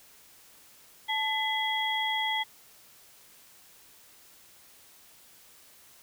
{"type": "tone cluster", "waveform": "sine", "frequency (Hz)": [873, 2011, 3311], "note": ["A5", "B6", "G#7"], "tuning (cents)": [-14, 31, -6], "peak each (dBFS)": -31, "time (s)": [1.08, 2.44], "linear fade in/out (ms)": 20, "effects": ["white hiss -56 dBFS RMS until 6.02 s"]}